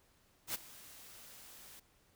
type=noise with ADSR envelope; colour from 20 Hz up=white; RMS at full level=-36 dBFS; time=0.47-1.8 s; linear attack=74 ms; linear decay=19 ms; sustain=-19 dB; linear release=10 ms; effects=pink hiss -70 dBFS RMS until 2.15 s